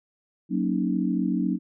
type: chord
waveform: sine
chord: D# minor seventh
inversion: first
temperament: equal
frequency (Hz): 185 / 233.1 / 277.2 / 311.1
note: F#3 / A#3 / C#4 / D#4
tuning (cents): 0 / 0 / 0 / 0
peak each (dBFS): -26 / -28 / -28 / -29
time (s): 0.49-1.59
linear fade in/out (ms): 50
effects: none